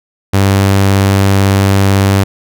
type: tone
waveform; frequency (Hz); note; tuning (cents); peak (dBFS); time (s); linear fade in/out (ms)
sawtooth; 98; G2; 0; -3; 0.33-2.24; 10
effects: none